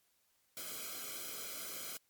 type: noise with comb filter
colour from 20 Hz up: white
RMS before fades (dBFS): -44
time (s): 0.57-1.97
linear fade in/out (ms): 0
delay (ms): 1.1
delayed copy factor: -1
effects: white hiss -75 dBFS RMS until 2.09 s + MP3 96 kbps